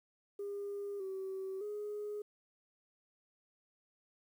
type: tone with pitch steps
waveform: sine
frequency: 403.8 / 382.7 / 416.8 Hz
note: G#4 / G4 / G#4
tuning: -49 / -42 / +6 cents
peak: -37 dBFS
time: 0.39-2.22 s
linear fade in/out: 5 ms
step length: 610 ms
effects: tanh soft clip ceiling -35 dBFS + 11-bit